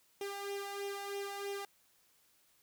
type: tone with flanger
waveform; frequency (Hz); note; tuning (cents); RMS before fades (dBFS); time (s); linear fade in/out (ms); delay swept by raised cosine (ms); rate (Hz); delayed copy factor
sawtooth; 400; G4; +35; -41; 0.21-1.65; 2; 0.33 to 1.13; 3.1; +0.65
effects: white hiss -70 dBFS RMS until 2.62 s